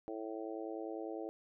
harmonic tone, 110 Hz, A2, in tune, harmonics 3 / 4 / 5 / 6 / 7, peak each -43 / -45 / -47 / -49 / -50 dBFS, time 0.08-1.29 s, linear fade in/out 0 ms, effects none

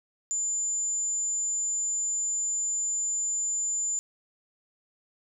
sine tone, 7100 Hz, A8, 15 cents sharp, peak -26 dBFS, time 0.31-3.99 s, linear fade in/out 0 ms, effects none

